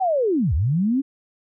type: linear two-way sweep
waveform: sine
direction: down then up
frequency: 784 to 65.41 to 282.8 Hz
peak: -17 dBFS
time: 0-1.02 s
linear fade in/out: 20 ms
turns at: 0.54 s
effects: none